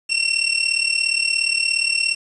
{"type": "tone with amplitude modulation", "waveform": "25% pulse", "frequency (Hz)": 2721, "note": "F7", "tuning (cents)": -46, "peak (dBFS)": -10, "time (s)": [0.09, 2.15], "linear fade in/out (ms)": 20, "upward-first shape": "sine", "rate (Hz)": 37.1, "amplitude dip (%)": 75, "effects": ["resampled to 22050 Hz", "7-bit"]}